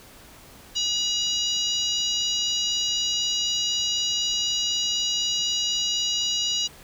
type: harmonic tone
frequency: 964 Hz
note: B5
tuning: 42 cents flat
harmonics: 3 / 4 / 5 / 6 / 7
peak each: -26 / -28 / -30 / -32 / -33 dBFS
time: 0.75-6.68 s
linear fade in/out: 20 ms
effects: pink hiss -48 dBFS RMS until 6.83 s